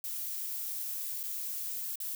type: noise with dropouts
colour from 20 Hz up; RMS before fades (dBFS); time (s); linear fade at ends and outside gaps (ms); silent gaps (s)
violet; -37; 0.04-2.15; 1; 1.231-1.237 / 1.956-2.002
effects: none